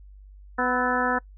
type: harmonic tone with a mistuned harmonic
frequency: 249.2 Hz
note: B3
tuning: 16 cents sharp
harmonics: 1 / 2 / 3 / 4 / 5 / 6 / 7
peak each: -29 / -29 / -29 / -29 / -29 / -29 / -29 dBFS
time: 0.58-1.19 s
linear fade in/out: 10 ms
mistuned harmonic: 5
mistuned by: +75 cents
effects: noise-tail reverb RT60 0.1 s tail -24 dB re dry + added 49 Hz sine -44 dBFS peak until 1.37 s